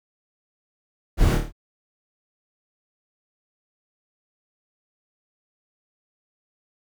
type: noise with echo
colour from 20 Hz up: brown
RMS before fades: -17 dBFS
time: 1.17-1.39 s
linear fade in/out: 50 ms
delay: 27 ms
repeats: 5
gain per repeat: -4 dB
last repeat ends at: 1.525 s
effects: none